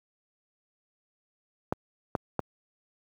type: clicks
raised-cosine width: 1 ms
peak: -12 dBFS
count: 3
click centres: 1.725 / 2.152 / 2.393 s
effects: high-pass 80 Hz 12 dB/octave + 9-bit